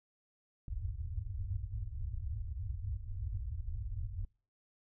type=low-pass noise; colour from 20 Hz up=white; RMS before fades=-39 dBFS; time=0.68-4.25 s; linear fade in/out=2 ms; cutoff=110 Hz; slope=96 dB/octave; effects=noise-tail reverb RT60 0.4 s tail -25 dB re dry